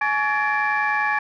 sine tone cluster, 844 / 1132 / 1695 / 1805 / 2351 Hz, G#5 / C#6 / G#6 / A6 / D7, +28 / +36 / +35 / +44 / +1 cents, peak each -23 / -26 / -22 / -29 / -27 dBFS, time 0.01-1.19 s, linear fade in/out 5 ms, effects tanh soft clip ceiling -11 dBFS

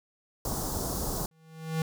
pink band-stop noise, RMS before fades -32 dBFS, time 0.45-1.26 s, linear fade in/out 2 ms, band 1100 to 5100 Hz, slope 24 dB/octave
square tone with exponential growth, 160.3 Hz, E3, 48 cents flat, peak -25 dBFS, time 1.31-1.82 s, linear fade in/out 2 ms, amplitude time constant 110 ms
effects none

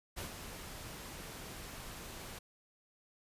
pink noise with ADSR envelope, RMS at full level -41 dBFS, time 0.16-2.39 s, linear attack 25 ms, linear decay 120 ms, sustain -6 dB, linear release 8 ms, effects resampled to 32000 Hz

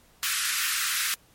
pink high-pass noise, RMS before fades -27 dBFS, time 0.23-1.14 s, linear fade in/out 0 ms, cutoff 1300 Hz, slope 48 dB/octave, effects pink hiss -59 dBFS RMS until 1.34 s + MP3 64 kbps

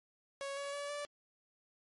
sawtooth tone with pitch steps, 554.4 / 563.4 / 572.6 / 582 Hz, C#5 / C#5 / D5 / D5, 0 / +28 / -44 / -16 cents, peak -35 dBFS, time 0.41-1.05 s, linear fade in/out 0 ms, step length 160 ms, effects MP3 48 kbps

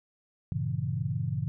sine chord, G diminished seventh, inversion none, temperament equal, 98 / 116.54 / 138.59 / 164.81 Hz, G2 / Bb2 / Db3 / Fb3, 0 / 0 / 0 / 0 cents, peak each -35 / -33 / -32 / -35 dBFS, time 0.52-1.48 s, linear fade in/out 0 ms, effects none

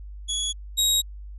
25% pulse tone pair in turn, 3367 / 3801 Hz, G#7 / A#7, +23 / +33 cents, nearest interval major second, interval 210 cents, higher second, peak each -21 / -15 dBFS, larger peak second, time 0.28-0.53 / 0.77-1.02 s, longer neither, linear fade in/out 20 ms, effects added 50 Hz sine -36 dBFS peak until 1.38 s + resampled to 32000 Hz

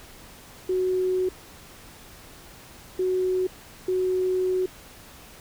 sine tone bursts at uneven times, 370 Hz, F#4, in tune, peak -21 dBFS, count 3, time 0.69-1.29 / 2.99-3.47 / 3.88-4.66 s, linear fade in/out 5 ms, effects pink hiss -47 dBFS RMS until 5.4 s

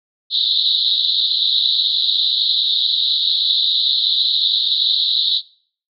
pink band-pass noise, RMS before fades -17 dBFS, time 0.3-5.42 s, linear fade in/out 50 ms, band 3600 to 4100 Hz, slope 96 dB/octave, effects noise-tail reverb RT60 0.5 s tail -21 dB re dry

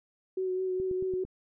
sine tone with vibrato, 372.3 Hz, F#4, 11 cents sharp, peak -28 dBFS, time 0.37-1.24 s, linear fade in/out 5 ms, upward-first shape sine, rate 4.8 Hz, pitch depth 20 cents each way
click train, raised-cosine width 3 ms, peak -30 dBFS, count 5, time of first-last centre 0.8-1.25 s, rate 8.89 Hz
effects none

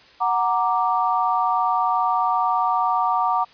sine chord, Gb augmented, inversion none, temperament equal, 740 / 932.3 / 1174.7 Hz, Gb5 / Bb5 / D6, 0 / 0 / 0 cents, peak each -22 dBFS, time 0.2-3.45 s, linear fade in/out 20 ms, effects white hiss -50 dBFS RMS until 3.53 s + resampled to 11025 Hz

